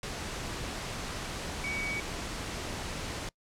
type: tone in noise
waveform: sine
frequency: 2259 Hz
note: C#7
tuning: 32 cents sharp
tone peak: -33 dBFS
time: 1.64-2 s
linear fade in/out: 2 ms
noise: pink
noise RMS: -37 dBFS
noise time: 0.03-3.29 s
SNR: +1 dB
effects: noise-tail reverb RT60 0.1 s tail -24 dB re dry + low-pass 8000 Hz 12 dB/octave